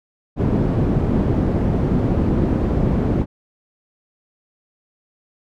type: low-pass noise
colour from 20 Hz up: white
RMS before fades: -18 dBFS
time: 0.36-3.26 s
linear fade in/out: 50 ms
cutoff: 250 Hz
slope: 12 dB/octave
effects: none